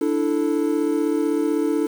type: chord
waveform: triangle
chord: D suspended second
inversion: none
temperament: equal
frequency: 293.7 / 329.6 / 440 Hz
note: D4 / E4 / A4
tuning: 0 / 0 / 0 cents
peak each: -20 / -21 / -22 dBFS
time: 0.01-1.87 s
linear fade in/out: 5 ms
effects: 7-bit

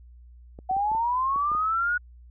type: clicks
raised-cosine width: 2 ms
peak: -29 dBFS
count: 8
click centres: 0.589 / 0.712 / 0.767 / 0.917 / 0.95 / 1.361 / 1.517 / 1.55 s
type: linear sweep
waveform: sine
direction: up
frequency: 740 to 1469 Hz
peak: -22 dBFS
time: 0.69-1.98 s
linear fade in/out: 10 ms
effects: added 60 Hz sine -46 dBFS peak until 2.3 s

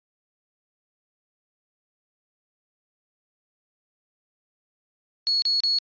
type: tone bursts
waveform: sine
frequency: 4356 Hz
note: C#8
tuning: 31 cents flat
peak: -19 dBFS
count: 3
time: 5.27-5.786 s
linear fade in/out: 0 ms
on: 150 ms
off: 33 ms
effects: resampled to 11025 Hz

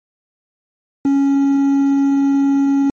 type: tone with quantisation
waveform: triangle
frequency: 277.2 Hz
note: C#4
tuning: in tune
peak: -9 dBFS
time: 1.05-2.9 s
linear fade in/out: 2 ms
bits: 6
effects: MP3 32 kbps

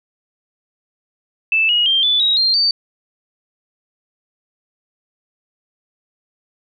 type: tone with pitch steps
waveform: sine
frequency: 2637 / 2892 / 3172 / 3480 / 3816 / 4186 / 4591 Hz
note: E7 / F#7 / G7 / A7 / A#7 / C8 / D8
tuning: 0 / -40 / +20 / -20 / +40 / 0 / -40 cents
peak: -12 dBFS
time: 1.52-2.71 s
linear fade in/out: 2 ms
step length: 170 ms
effects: none

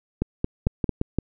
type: two click trains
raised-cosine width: 3 ms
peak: -9 / -9 dBFS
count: 4 / 4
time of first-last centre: 0.22-0.893 / 0.67-1.186 s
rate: 4.46 / 5.81 Hz
effects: none

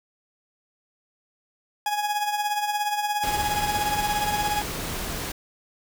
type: tone with tremolo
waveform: 40% pulse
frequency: 833 Hz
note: G#5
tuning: 5 cents sharp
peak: -20 dBFS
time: 1.86-4.62 s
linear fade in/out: 2 ms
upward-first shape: triangle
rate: 17 Hz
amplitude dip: 65%
type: noise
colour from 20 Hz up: pink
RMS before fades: -31 dBFS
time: 3.23-5.32 s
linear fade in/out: 5 ms
effects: none

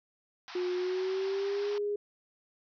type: band-pass noise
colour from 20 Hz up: pink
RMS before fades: -46 dBFS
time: 0.48-1.78 s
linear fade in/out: 0 ms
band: 700 to 5600 Hz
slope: 96 dB/octave
type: tone with pitch glide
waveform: sine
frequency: 360.6 to 411.8 Hz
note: F#4 to G#4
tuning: -45 to -15 cents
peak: -29 dBFS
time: 0.55-1.96 s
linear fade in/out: 5 ms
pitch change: +230 cents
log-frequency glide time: 0.76-1.72 s
effects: none

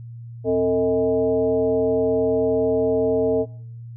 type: tone with frequency modulation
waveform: sine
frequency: 447.8 Hz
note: A4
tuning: 30 cents sharp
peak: -16 dBFS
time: 0.44-3.46 s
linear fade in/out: 50 ms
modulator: 185 Hz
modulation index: 0.86
effects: noise-tail reverb RT60 0.5 s tail -19 dB re dry + added 117 Hz sine -34 dBFS peak until 3.96 s

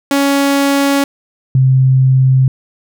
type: tone pair in turn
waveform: sawtooth / sine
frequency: 279.2 / 131.27 Hz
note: C#4 / C3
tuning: +13 / +6 cents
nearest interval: octave + minor second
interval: 1307 cents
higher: first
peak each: -6 dBFS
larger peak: neither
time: 0.11-1.04 / 1.55-2.48 s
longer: neither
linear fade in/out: 2 ms
effects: none

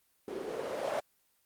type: noise with low-pass filter sweep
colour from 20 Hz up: violet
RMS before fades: -36 dBFS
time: 0.28-1 s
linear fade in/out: 2 ms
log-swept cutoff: 360 to 650 Hz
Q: 3.9
effects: white hiss -72 dBFS RMS until 1.45 s + Opus 24 kbps

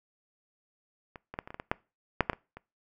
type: clicks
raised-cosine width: 0.5 ms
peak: -28 / -25 / -17 / -28 / -27 / -25 / -22 / -11 / -7 / -10 / -22 / -28 dBFS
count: 12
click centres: 1.158 / 1.34 / 1.389 / 1.475 / 1.505 / 1.544 / 1.599 / 1.715 / 2.207 / 2.298 / 2.332 / 2.57 s
effects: noise-tail reverb RT60 0.3 s tail -23 dB re dry

